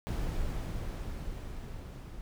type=noise with level ramp; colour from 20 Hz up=brown; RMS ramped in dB=-32 to -44 dBFS; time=0.07-2.21 s; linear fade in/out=0 ms; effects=none